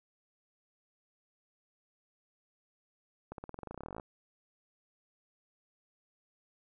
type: accelerating click train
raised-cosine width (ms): 1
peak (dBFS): -28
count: 21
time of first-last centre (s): 3.32-3.998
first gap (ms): 62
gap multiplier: 0.93
effects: none